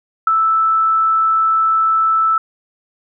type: tone with ADSR envelope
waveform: sine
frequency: 1317 Hz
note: E6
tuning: 2 cents flat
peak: -6 dBFS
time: 0.27-2.38 s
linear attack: 4 ms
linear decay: 11 ms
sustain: -5 dB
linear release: 3 ms
effects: none